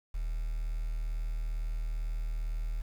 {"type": "tone", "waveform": "sine", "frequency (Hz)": 38.89, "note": "D#1", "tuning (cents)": 0, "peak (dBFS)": -28, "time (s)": [0.14, 2.82], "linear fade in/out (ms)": 10, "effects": ["tanh soft clip ceiling -30 dBFS", "9-bit"]}